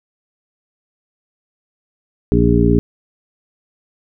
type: harmonic tone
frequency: 58.27 Hz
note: A#1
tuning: in tune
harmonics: 1 / 2 / 3 / 4 / 5 / 7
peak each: -17 / -17 / -17 / -17 / -17 / -17 dBFS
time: 2.32-2.79 s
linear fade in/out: 0 ms
effects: none